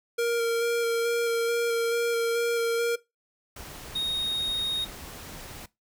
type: tone with vibrato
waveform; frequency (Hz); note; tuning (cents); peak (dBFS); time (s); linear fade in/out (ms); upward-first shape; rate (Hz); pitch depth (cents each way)
square; 466.2; A#4; 0; -24; 0.18-2.96; 10; square; 2.3; 11
type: noise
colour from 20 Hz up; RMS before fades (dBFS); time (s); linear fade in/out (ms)
pink; -42; 3.56-5.66; 5
type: tone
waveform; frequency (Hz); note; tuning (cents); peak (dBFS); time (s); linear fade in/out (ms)
triangle; 3729; A#7; 0; -24; 3.95-4.85; 10
effects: noise-tail reverb RT60 0.2 s tail -20 dB re dry